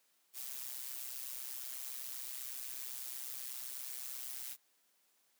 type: noise with amplitude modulation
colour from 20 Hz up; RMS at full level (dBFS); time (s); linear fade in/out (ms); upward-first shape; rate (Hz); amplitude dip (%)
blue; -41; 0.33-4.57; 50; sine; 128; 75
effects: white hiss -74 dBFS RMS until 5.39 s + high-pass 200 Hz 12 dB/octave